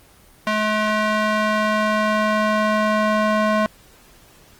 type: tone with band-pass filter sweep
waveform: square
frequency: 214 Hz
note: A3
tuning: 48 cents flat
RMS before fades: -19 dBFS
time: 0.47-3.66 s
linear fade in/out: 0 ms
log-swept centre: 1500 to 960 Hz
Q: 0.92
effects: pink hiss -50 dBFS RMS until 4.59 s + Opus 24 kbps